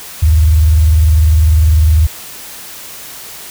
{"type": "tone with vibrato", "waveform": "sine", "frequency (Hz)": 77.78, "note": "D#2", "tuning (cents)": 0, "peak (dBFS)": -5, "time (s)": [0.22, 2.07], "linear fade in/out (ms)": 10, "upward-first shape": "triangle", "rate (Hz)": 20, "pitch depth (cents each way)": 300, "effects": ["white hiss -30 dBFS RMS until 3.5 s"]}